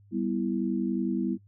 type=chord; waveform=sine; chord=E minor; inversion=first; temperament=equal; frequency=196 / 246.9 / 329.6 Hz; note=G3 / B3 / E4; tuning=0 / 0 / 0 cents; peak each=-30 dBFS; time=0.11-1.38 s; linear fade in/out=50 ms; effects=noise-tail reverb RT60 0.1 s tail -17 dB re dry + added 101 Hz sine -54 dBFS peak until 1.47 s